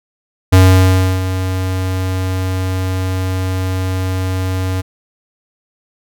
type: tone with ADSR envelope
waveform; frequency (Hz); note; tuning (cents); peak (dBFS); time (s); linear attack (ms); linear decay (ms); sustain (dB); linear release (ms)
square; 93.3; F#2; +15; -4; 0.52-4.82; 14; 670; -12; 18
effects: none